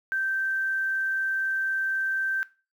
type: tone with quantisation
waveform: sine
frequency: 1559 Hz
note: G6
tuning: 10 cents flat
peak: -24 dBFS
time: 0.12-2.43 s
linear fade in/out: 0 ms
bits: 9
effects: noise-tail reverb RT60 0.3 s tail -18 dB re dry